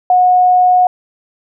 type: tone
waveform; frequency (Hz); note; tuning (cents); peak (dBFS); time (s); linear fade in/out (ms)
sine; 728; F#5; -28; -6; 0.1-0.87; 2
effects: none